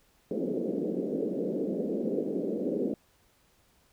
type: band-pass noise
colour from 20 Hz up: white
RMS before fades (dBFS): -31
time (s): 0.31-2.94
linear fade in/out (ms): 2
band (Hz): 180 to 510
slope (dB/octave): 48
effects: pink hiss -66 dBFS RMS until 3.92 s